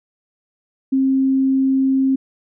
sine tone, 266.7 Hz, C4, 33 cents sharp, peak -13 dBFS, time 0.92-2.16 s, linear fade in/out 10 ms, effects none

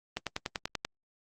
click train, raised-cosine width 0.2 ms, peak -14 dBFS, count 8, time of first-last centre 0.17-0.85 s, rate 10.3 Hz, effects Opus 32 kbps

